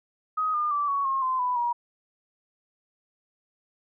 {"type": "tone with pitch steps", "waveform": "sine", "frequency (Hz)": [1258, 1209.5, 1163, 1118.2, 1075.1, 1033.7, 993.9, 955.6], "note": ["D#6", "D#6", "D6", "C#6", "C6", "C6", "B5", "A#5"], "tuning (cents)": [19, -49, -17, 15, 47, -21, 11, 43], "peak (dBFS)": -23, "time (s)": [0.37, 1.73], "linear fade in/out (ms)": 10, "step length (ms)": 170, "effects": []}